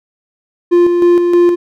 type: tone with tremolo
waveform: triangle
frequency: 349.2 Hz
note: F4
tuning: in tune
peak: -3 dBFS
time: 0.71-1.56 s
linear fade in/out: 20 ms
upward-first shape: square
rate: 3.2 Hz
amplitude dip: 40%
effects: none